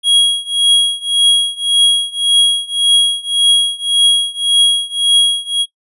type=tone with tremolo; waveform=square; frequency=3300 Hz; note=G#7; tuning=12 cents flat; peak=-6 dBFS; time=0.03-5.66 s; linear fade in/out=50 ms; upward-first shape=triangle; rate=1.8 Hz; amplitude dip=95%; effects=noise-tail reverb RT60 0.1 s tail -20 dB re dry + resampled to 24000 Hz